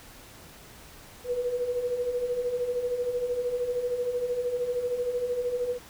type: beating tone pair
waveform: sine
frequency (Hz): 479.6 / 492.6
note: A#4 / B4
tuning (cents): +49 / -5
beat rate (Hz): 13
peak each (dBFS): -34 / -27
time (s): 1.24-5.79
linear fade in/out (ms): 50
effects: pink hiss -49 dBFS RMS until 5.89 s